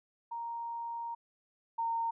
sine tone pair in turn, 932.3 / 918.9 Hz, A#5 / A#5, 0 / -25 cents, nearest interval unison, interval 25 cents, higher first, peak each -36 / -30 dBFS, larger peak second, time 0.31-1.15 / 1.78-2.11 s, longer first, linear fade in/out 10 ms, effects none

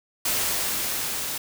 white noise with level ramp, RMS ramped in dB -24 to -30 dBFS, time 0.25-1.38 s, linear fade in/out 5 ms, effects none

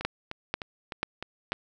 two click trains, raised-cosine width 0.3 ms, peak -19 / -11 dBFS, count 6 / 4, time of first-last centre 0.01-1.53 / 0.05-1.521 s, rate 3.29 / 2.04 Hz, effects none

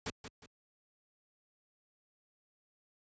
pink noise with echo, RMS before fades -37 dBFS, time 0.06-0.1 s, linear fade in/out 2 ms, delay 180 ms, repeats 2, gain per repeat -9 dB, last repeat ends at 0.46 s, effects high-pass 60 Hz 12 dB/octave + resampled to 16000 Hz

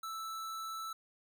square tone, 1318.5 Hz, E6, in tune, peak -40 dBFS, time 0.03-0.93 s, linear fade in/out 5 ms, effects none

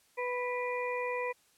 harmonic tone with a mistuned harmonic, 493.9 Hz, B4, in tune, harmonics 1 / 2 / 4 / 5, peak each -34 / -37 / -40 / -41 dBFS, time 0.17-1.33 s, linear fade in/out 20 ms, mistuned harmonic 5, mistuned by -40 cents, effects white hiss -67 dBFS RMS until 1.57 s + low-pass 12000 Hz 12 dB/octave

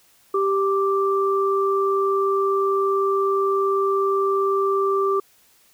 sine tone pair together, 392 / 1174.7 Hz, G4 / D6, 0 / 0 cents, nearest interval octave + perfect fifth, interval 1900 cents, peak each -19 / -22 dBFS, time 0.34-5.2 s, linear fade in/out 5 ms, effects white hiss -57 dBFS RMS until 5.73 s

